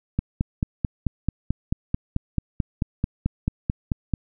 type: click train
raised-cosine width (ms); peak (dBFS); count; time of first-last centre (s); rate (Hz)
5; -9; 19; 0.19-4.137; 4.56
effects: none